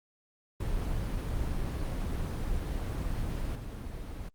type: noise with level steps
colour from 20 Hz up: brown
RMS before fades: -32 / -38 dBFS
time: 0.6-4.29 s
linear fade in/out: 5 ms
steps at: 3.55 s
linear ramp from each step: 5 ms
effects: Opus 24 kbps